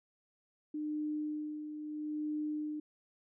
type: tone with tremolo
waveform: sine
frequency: 302.4 Hz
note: D#4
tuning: 49 cents flat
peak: -33 dBFS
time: 0.74-2.8 s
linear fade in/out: 5 ms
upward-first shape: sine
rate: 0.76 Hz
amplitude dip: 55%
effects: none